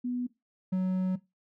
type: tone pair in turn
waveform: sine / triangle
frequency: 246.7 / 185.83 Hz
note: B3 / F#3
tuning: -2 / +8 cents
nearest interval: perfect fourth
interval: 490 cents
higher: first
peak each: -29 / -23 dBFS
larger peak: second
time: 0.04-0.27 / 0.72-1.16 s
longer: second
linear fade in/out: 10 ms
effects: noise-tail reverb RT60 0.2 s tail -17 dB re dry